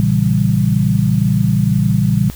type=chord; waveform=sine; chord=A# diminished seventh; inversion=none; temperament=equal; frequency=116.54 / 138.59 / 164.81 / 196 Hz; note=A#2 / C#3 / E3 / G3; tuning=0 / 0 / 0 / 0 cents; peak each=-16 / -17 / -17 / -16 dBFS; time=0-2.3 s; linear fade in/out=0 ms; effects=added 60 Hz sine -32 dBFS peak until 2.35 s + white hiss -38 dBFS RMS until 2.35 s